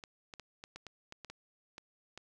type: clicks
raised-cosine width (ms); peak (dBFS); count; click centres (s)
0.2; -29; 11; 0.038 / 0.338 / 0.397 / 0.639 / 0.76 / 0.867 / 1.124 / 1.247 / 1.3 / 1.781 / 2.176
effects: none